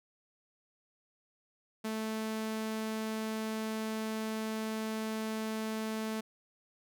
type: tone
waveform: sawtooth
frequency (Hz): 219.3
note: A3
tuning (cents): -6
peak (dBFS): -30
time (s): 1.84-6.21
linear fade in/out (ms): 10
effects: none